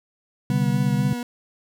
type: tone with vibrato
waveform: 40% pulse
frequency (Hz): 244.3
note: B3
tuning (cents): -19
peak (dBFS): -26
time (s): 0.5-1.23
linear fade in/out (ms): 2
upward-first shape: sine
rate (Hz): 4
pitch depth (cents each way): 19
type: chord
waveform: sine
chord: C suspended second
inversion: none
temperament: equal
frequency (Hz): 130.81 / 146.83 / 196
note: C3 / D3 / G3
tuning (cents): 0 / 0 / 0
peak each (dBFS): -23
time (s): 0.5-1.13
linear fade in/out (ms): 2
effects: none